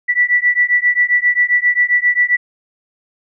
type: beating tone pair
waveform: sine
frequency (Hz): 1957 / 1964.5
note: B6 / B6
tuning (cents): -16 / -10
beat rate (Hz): 7.5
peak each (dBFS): -14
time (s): 0.08-2.37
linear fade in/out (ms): 20
effects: none